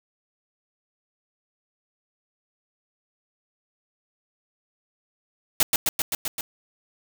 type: noise with echo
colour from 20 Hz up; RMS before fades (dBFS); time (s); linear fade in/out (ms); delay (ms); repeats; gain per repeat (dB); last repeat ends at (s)
white; -18; 5.6-5.63; 2; 130; 6; -2; 6.41
effects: none